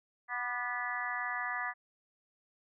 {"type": "harmonic tone with a mistuned harmonic", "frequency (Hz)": 245.8, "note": "B3", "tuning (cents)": -8, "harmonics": [3, 4, 5, 6, 7, 8], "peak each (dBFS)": [-42, -42, -40, -47, -38, -39], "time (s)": [0.28, 1.74], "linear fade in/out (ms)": 50, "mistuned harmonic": 5, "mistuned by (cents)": -35, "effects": []}